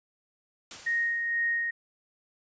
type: noise with exponential decay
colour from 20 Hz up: white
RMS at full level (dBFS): -40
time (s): 0.71-1.54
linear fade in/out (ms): 1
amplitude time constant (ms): 180
type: tone with tremolo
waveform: sine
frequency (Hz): 1864.7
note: A#6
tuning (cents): 0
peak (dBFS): -24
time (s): 0.86-1.71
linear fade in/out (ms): 10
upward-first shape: sine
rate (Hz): 2.1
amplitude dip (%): 35
effects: resampled to 16000 Hz